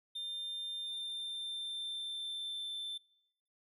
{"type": "tone with pitch glide", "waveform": "triangle", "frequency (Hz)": [3600, 3546], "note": ["A7", "A7"], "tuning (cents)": [39, 13], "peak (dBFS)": -37, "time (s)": [0.15, 2.98], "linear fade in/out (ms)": 10, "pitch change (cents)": -26, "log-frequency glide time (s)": [0.8, 2.73], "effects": ["noise-tail reverb RT60 0.9 s tail -26 dB re dry"]}